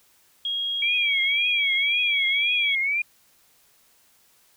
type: tone with pitch glide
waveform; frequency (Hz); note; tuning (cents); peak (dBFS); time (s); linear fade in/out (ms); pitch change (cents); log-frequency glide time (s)
sine; 3277 to 3319; G#7 to G#7; -24 to -2; -24; 0.45-2.75; 2; +22; 0.97-2.23
type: tone with vibrato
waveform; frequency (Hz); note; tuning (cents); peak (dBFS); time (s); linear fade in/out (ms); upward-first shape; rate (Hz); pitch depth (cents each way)
sine; 2299; D7; -37; -21; 0.82-3.02; 5; triangle; 1.9; 150
effects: white hiss -60 dBFS RMS until 4.56 s